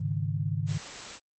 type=chord; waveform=sine; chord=Ab suspended fourth; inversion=none; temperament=equal; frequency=103.83 / 138.59 / 155.56 Hz; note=Ab2 / Db3 / Eb3; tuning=0 / 0 / 0 cents; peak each=-31 / -32 / -31 dBFS; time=0-0.78 s; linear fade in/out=10 ms
type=noise; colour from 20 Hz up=white; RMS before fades=-38 dBFS; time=0.66-1.2 s; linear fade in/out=50 ms
effects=Opus 24 kbps